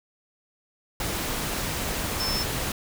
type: tone in noise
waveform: sine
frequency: 5290 Hz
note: E8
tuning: 5 cents sharp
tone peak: -27 dBFS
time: 2.2-2.43 s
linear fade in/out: 2 ms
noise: pink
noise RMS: -29 dBFS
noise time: 1-2.72 s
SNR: -1 dB
effects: none